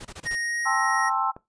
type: noise bursts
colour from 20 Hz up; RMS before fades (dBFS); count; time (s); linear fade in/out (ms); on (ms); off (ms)
pink; -39; 5; 0-0.356; 10; 52; 24
type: tone with pitch glide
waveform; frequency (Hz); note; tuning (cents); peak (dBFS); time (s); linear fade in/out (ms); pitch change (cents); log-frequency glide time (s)
square; 1864.7 to 1878.8; A#6 to A#6; 0 to +13; -27; 0.25-1.1; 20; +13; 0.38-0.57
type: chord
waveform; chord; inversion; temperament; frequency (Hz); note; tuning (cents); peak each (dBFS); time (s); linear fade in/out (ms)
sine; A minor seventh; third; just; 792 / 880 / 1056 / 1320; G5 / A5 / C6 / E6; +18 / 0 / +16 / +2; -28 / -28 / -27 / -26; 0.65-1.32; 20
type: click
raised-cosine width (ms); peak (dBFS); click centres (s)
1; -26; 1.365
effects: noise-tail reverb RT60 0.2 s tail -19 dB re dry + resampled to 22050 Hz